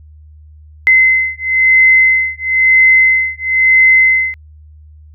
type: beating tone pair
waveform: sine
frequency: 2055 / 2056 Hz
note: C7 / C7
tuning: -32 / -31 cents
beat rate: 1 Hz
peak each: -10 dBFS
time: 0.87-4.34 s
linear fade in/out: 0 ms
effects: added 76 Hz sine -36 dBFS peak until 5.14 s